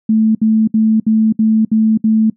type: tone bursts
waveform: sine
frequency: 219.5 Hz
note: A3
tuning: 4 cents flat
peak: -8 dBFS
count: 7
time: 0.09-2.3 s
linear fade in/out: 5 ms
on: 260 ms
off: 65 ms
effects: noise-tail reverb RT60 0.1 s tail -20 dB re dry